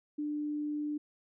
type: tone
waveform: sine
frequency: 297.3 Hz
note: D4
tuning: 21 cents sharp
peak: -32 dBFS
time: 0.18-0.98 s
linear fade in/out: 10 ms
effects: none